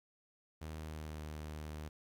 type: tone with pitch glide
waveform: sawtooth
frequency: 78.2 to 76.46 Hz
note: D#2 to D#2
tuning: +9 to -30 cents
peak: -39 dBFS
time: 0.61-1.89 s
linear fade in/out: 10 ms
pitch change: -39 cents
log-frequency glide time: 0.81-1.25 s
effects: 12-bit